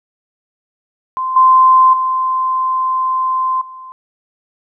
sine tone with level steps, 1038 Hz, C6, 14 cents flat, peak -16 / -5 / -13 / -30 dBFS, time 1.17-3.92 s, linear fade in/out 0 ms, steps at 1.36 / 1.93 / 3.61 s, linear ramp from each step 5 ms, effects none

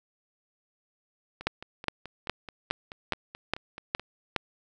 two click trains, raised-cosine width 0.3 ms, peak -9 / -24 dBFS, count 8 / 13, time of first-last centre 1.47-4.363 / 1.41-3.996 s, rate 2.42 / 4.64 Hz, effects none

